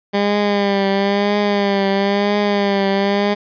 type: tone with vibrato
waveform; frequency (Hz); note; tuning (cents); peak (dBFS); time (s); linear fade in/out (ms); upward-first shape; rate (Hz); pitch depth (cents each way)
15% pulse; 200.9; G3; +43; -8; 0.13-3.35; 20; triangle; 1; 50
effects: resampled to 11025 Hz + 8-bit